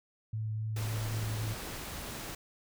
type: tone with vibrato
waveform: sine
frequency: 109 Hz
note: A2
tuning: 16 cents flat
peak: -32 dBFS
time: 0.33-1.54 s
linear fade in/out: 5 ms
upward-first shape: sine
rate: 3.8 Hz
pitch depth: 10 cents each way
type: noise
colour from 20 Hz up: pink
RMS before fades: -41 dBFS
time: 0.76-2.35 s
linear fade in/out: 5 ms
effects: none